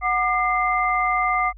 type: tone cluster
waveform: sine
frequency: 736 / 1201 / 2083 Hz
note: F#5 / D6 / C7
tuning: -9 / +38 / -8 cents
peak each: -23 / -21 / -24 dBFS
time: 0.01-1.53 s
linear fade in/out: 50 ms
effects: added 48 Hz sine -39 dBFS peak until 1.57 s